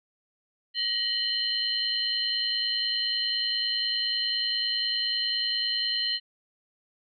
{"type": "tone cluster", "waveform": "sine", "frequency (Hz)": [1902, 2973, 3083, 4163], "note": ["A#6", "F#7", "G7", "C8"], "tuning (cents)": [34, 8, -29, -10], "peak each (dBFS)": [-35, -30, -34, -28], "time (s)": [0.74, 6.2], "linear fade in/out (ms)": 50, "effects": []}